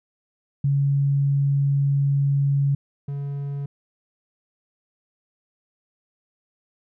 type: tone pair in turn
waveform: sine / triangle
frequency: 140 / 141.06 Hz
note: C#3 / C#3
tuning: +18 / +31 cents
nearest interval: unison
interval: 13 cents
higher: second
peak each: -17 / -24 dBFS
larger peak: first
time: 0.64-2.75 / 3.08-3.66 s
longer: first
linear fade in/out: 5 ms
effects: none